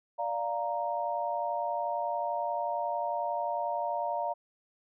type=chord; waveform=sine; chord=Bb major; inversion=first; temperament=equal; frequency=587.3 / 698.5 / 932.3 Hz; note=D5 / F5 / Bb5; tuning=0 / 0 / 0 cents; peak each=-35 / -33 / -33 dBFS; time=0.18-4.34 s; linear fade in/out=20 ms; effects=none